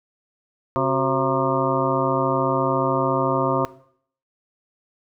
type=harmonic tone with a mistuned harmonic; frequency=133.9 Hz; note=C3; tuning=40 cents sharp; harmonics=1 / 2 / 3 / 4 / 5 / 7 / 8 / 9; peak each=-27 / -27 / -26 / -25 / -27 / -27 / -27 / -27 dBFS; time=0.76-3.65 s; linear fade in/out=0 ms; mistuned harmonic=3; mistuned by=-110 cents; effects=noise-tail reverb RT60 0.6 s tail -18 dB re dry